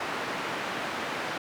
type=band-pass noise; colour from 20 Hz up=white; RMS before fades=-33 dBFS; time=0-1.38 s; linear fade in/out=5 ms; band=180 to 1800 Hz; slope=12 dB/octave; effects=none